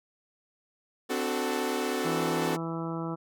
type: chord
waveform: sawtooth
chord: D dominant seventh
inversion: third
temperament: equal with one note detuned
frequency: 257.7 / 293.7 / 370 / 440 Hz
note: C4 / D4 / F#4 / A4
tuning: -26 / 0 / 0 / 0 cents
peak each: -29 / -32 / -29 / -29 dBFS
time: 1.09-2.57 s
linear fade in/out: 20 ms
type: harmonic tone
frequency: 165.1 Hz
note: E3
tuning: 3 cents sharp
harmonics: 1 / 2 / 3 / 4 / 5 / 6 / 7 / 8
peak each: -34 / -35 / -41 / -43 / -44 / -43 / -45 / -42 dBFS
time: 2.04-3.16 s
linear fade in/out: 20 ms
effects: none